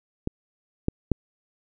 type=clicks; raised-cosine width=3 ms; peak=-13 / -9 / -7 dBFS; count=3; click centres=0.274 / 0.884 / 1.117 s; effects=none